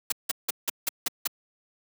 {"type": "noise bursts", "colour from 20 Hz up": "white", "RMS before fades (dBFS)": -26, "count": 7, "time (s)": [0.1, 1.274], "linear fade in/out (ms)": 5, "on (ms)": 22, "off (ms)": 170, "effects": ["high-pass 200 Hz 12 dB/octave"]}